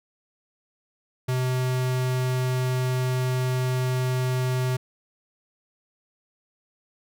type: tone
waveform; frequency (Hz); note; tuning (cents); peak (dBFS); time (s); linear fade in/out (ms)
square; 127.8; C3; -40; -23; 1.28-4.77; 10
effects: none